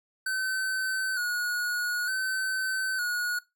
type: tone with vibrato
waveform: square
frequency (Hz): 1491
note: F#6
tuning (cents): +13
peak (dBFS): -28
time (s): 0.26-3.39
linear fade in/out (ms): 5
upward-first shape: square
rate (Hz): 0.55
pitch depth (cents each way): 45
effects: noise-tail reverb RT60 0.2 s tail -19 dB re dry